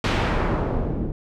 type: noise with low-pass filter sweep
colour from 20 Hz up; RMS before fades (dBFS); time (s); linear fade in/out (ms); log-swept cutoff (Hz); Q
pink; -23; 0.04-1.12; 2; 3800 to 260; 0.82
effects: none